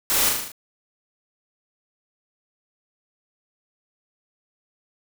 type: noise with echo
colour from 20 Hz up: white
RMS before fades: -22 dBFS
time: 0.1-0.29 s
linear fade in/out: 0 ms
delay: 38 ms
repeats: 6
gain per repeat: -3 dB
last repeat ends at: 0.518 s
effects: none